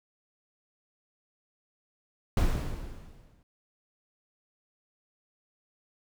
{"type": "noise with exponential decay", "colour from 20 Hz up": "brown", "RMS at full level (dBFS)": -22, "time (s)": [2.37, 3.43], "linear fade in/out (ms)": 2, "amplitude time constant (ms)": 230, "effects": []}